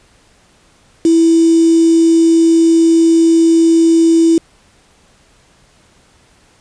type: tone with quantisation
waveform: sine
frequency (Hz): 329.6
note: E4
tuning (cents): 0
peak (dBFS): -6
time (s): 1.05-4.38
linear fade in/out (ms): 2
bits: 4
effects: pink hiss -50 dBFS RMS until 6.6 s + resampled to 22050 Hz